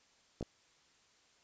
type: clicks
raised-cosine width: 2 ms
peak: -26 dBFS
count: 2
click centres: 0.41 / 0.427 s
effects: white hiss -68 dBFS RMS until 1.43 s + resampled to 16000 Hz